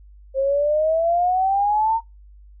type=exponential sweep; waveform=sine; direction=up; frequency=530 to 919 Hz; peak=-16 dBFS; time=0.34-2.01 s; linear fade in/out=50 ms; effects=noise-tail reverb RT60 0.2 s tail -22 dB re dry + added 50 Hz sine -43 dBFS peak until 2.6 s